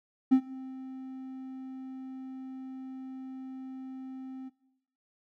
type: tone with ADSR envelope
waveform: triangle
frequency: 262 Hz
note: C4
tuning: 2 cents sharp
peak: -13 dBFS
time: 0.31-4.5 s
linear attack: 18 ms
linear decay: 76 ms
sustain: -24 dB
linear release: 24 ms
effects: noise-tail reverb RT60 0.8 s tail -19 dB re dry + tanh soft clip ceiling -11 dBFS